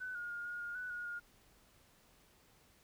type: tone with pitch steps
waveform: sine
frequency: 1505 / 1430 / 1419 / 1433 / 1421 / 1488 / 1441 / 1423 Hz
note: F#6 / F6 / F6 / F6 / F6 / F#6 / F#6 / F6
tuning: +29 / +41 / +27 / +44 / +30 / +9 / -46 / +32 cents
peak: -40 dBFS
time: 0-1.2 s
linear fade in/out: 20 ms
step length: 150 ms
effects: pink hiss -67 dBFS RMS until 2.83 s